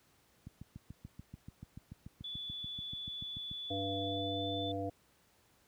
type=click train; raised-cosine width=5 ms; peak=-33 dBFS; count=22; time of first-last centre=0.47-3.513 s; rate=6.9 Hz
type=tone with pitch glide; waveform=sine; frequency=3453 to 3524 Hz; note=A7 to A7; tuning=-33 to +2 cents; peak=-40 dBFS; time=2.24-4.72 s; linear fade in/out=5 ms; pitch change=+35 cents; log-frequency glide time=3.98-4.44 s
type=harmonic tone; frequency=98.2 Hz; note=G2; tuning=4 cents sharp; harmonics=1 / 3 / 5 / 7; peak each=-41 / -40 / -41 / -40 dBFS; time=3.7-4.9 s; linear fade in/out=10 ms
effects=pink hiss -69 dBFS RMS until 5.67 s + high-pass 60 Hz 12 dB/octave